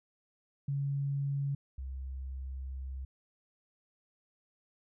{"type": "tone pair in turn", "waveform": "sine", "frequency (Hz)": [140, 66.07], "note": ["C#3", "C2"], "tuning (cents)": [18, 17], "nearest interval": "octave + minor second", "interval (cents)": 1301, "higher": "first", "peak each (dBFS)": [-30, -37], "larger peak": "first", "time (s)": [[0.68, 1.55], [1.78, 3.05]], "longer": "second", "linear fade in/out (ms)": 5, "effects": []}